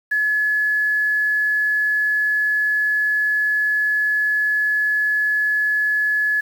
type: tone with quantisation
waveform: sine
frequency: 1705 Hz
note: G#6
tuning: 45 cents sharp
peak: -16 dBFS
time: 0.11-6.41 s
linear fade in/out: 10 ms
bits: 7
effects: none